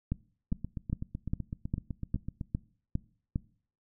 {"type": "two click trains", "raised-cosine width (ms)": 5, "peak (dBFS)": [-23, -17], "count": [16, 9], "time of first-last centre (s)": [[0.52, 2.412], [0.12, 3.359]], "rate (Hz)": [7.93, 2.47], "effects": ["noise-tail reverb RT60 0.5 s tail -22 dB re dry"]}